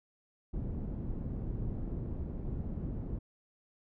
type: low-pass noise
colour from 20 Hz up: pink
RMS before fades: -37 dBFS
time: 0.53-3.19 s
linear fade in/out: 10 ms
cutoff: 260 Hz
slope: 12 dB/octave
effects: none